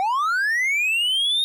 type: linear sweep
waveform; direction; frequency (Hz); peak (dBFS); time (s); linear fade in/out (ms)
triangle; up; 736 to 3729; -17; 0-1.44; 0
effects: none